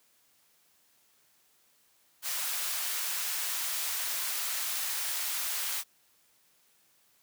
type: high-pass noise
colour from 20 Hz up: white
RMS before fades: -33 dBFS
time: 2.22-5.84 s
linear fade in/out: 50 ms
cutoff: 900 Hz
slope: 12 dB/octave
effects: white hiss -67 dBFS RMS until 7.22 s + high-pass 80 Hz 12 dB/octave